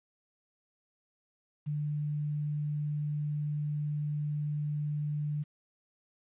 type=tone with quantisation; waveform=sine; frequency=148.5 Hz; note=D3; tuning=20 cents sharp; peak=-30 dBFS; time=1.66-5.44 s; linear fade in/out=20 ms; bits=10; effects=resampled to 8000 Hz